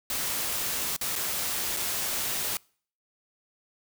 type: noise with dropouts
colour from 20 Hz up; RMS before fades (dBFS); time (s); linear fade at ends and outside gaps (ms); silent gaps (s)
white; -30; 0.1-2.57; 1; 0.964-1.012 / 1.155-1.16 / 1.766-1.77
effects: noise-tail reverb RT60 0.5 s tail -26 dB re dry